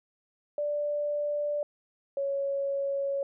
sine tone pair in turn, 587.3 / 555.3 Hz, D5 / C#5, 0 / +3 cents, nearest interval minor second, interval 97 cents, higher first, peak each -27 dBFS, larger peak neither, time 0.58-1.63 / 2.17-3.23 s, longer second, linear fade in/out 2 ms, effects none

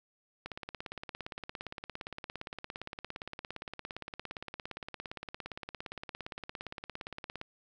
click train, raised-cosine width 0.3 ms, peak -24 dBFS, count 122, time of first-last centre 0.46-7.414 s, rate 17.4 Hz, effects none

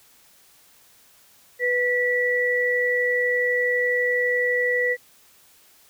sine tone pair together, 494 / 1952 Hz, B4 / B6, 0 / -21 cents, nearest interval 2 octaves, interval 2379 cents, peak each -23 / -21 dBFS, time 1.59-4.97 s, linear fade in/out 50 ms, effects white hiss -55 dBFS RMS until 5.89 s

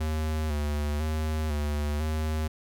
square tone with vibrato, 75.9 Hz, D#2, 42 cents flat, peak -27 dBFS, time 0-2.48 s, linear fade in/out 10 ms, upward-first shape square, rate 1 Hz, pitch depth 45 cents each way, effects none

